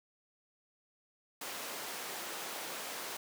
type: high-pass noise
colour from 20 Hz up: pink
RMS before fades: -42 dBFS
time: 1.41-3.17 s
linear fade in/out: 5 ms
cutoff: 450 Hz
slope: 12 dB/octave
effects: none